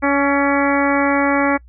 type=harmonic tone with a mistuned harmonic; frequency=281.4 Hz; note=C#4; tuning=26 cents sharp; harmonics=1 / 2 / 3 / 4 / 5 / 6 / 7 / 8; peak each=-17 / -20 / -22 / -23 / -24 / -25 / -25 / -26 dBFS; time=0.02-1.58 s; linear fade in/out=20 ms; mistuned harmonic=5; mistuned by=-30 cents; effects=noise-tail reverb RT60 0.1 s tail -26 dB re dry + added 60 Hz sine -41 dBFS peak until 1.68 s